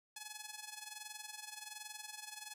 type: tone with amplitude modulation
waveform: 5% pulse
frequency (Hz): 850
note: G#5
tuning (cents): +40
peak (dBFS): -32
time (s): 0.16-2.54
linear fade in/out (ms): 5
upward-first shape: sine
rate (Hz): 21.3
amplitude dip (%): 75
effects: none